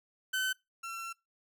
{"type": "tone pair in turn", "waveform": "30% pulse", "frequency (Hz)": [1524, 1352.3], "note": ["G6", "E6"], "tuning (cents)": [-49, 44], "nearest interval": "major second", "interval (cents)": 207, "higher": "first", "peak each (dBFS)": [-27, -36], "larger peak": "first", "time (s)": [[0.33, 0.53], [0.83, 1.13]], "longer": "second", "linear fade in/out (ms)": 10, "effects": ["noise-tail reverb RT60 0.2 s tail -22 dB re dry"]}